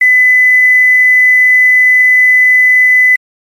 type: tone with quantisation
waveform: sine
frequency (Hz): 2006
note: B6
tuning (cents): +26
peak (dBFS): -3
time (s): 0.01-3.16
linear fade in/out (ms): 5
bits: 5
effects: MP3 64 kbps